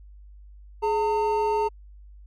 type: tone pair together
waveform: triangle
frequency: 420.9 / 906.9 Hz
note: G#4 / A#5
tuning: +23 / -48 cents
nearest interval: octave + minor second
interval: 1329 cents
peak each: -22 dBFS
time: 0.82-1.69 s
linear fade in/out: 20 ms
effects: added 50 Hz sine -44 dBFS peak until 2.26 s